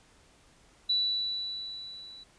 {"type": "tone with level ramp", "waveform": "sine", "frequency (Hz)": 3951, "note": "B7", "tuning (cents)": 0, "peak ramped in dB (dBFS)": [-23, -46], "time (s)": [0.89, 2.24], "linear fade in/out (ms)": 10, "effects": ["pink hiss -61 dBFS RMS until 2.38 s", "resampled to 22050 Hz"]}